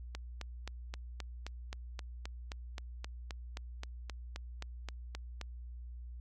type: click train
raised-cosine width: 0.2 ms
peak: -24 dBFS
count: 21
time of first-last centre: 0.15-5.413 s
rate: 3.8 Hz
effects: added 60 Hz sine -43 dBFS peak until 6.2 s + MP3 64 kbps

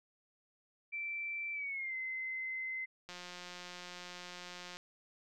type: tone with pitch glide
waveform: sine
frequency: 2337 to 2058 Hz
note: D7 to C7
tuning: -9 to -29 cents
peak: -37 dBFS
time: 0.92-2.86 s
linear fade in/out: 20 ms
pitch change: -220 cents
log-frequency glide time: 1.53-1.95 s
type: click train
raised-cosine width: 0.2 ms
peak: -30 dBFS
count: 300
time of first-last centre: 3.09-4.77 s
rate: 178 Hz
effects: none

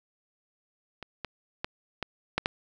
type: clicks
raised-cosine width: 0.3 ms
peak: -23 / -18 / -14 / -15 / -9 / -9 dBFS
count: 6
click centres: 1.027 / 1.247 / 1.645 / 2.027 / 2.38 / 2.459 s
effects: none

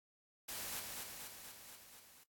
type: noise with echo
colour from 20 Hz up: white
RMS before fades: -44 dBFS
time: 0.48-0.8 s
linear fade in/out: 10 ms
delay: 240 ms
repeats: 6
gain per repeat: -3 dB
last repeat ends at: 2.24 s
effects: noise-tail reverb RT60 0.1 s tail -17 dB re dry + AAC 64 kbps

